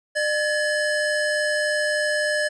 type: tone pair together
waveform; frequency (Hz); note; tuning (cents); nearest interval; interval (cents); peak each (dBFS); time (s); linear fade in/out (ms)
square; 602.1 / 1703; D5 / G#6; +43 / +43; octave + tritone; 1800; -24; 0.15-2.49; 20
effects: resampled to 24000 Hz